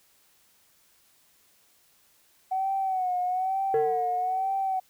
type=tone with vibrato; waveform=sine; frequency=749 Hz; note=F#5; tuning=21 cents sharp; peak=-24 dBFS; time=2.51-4.8 s; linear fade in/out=10 ms; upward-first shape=sine; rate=1.1 Hz; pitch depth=66 cents each way
type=tone with exponential decay; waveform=sine; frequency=452.9 Hz; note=A#4; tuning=50 cents flat; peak=-18 dBFS; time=3.74-4.62 s; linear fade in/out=2 ms; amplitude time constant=190 ms
effects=tanh soft clip ceiling -17 dBFS + white hiss -63 dBFS RMS until 4.89 s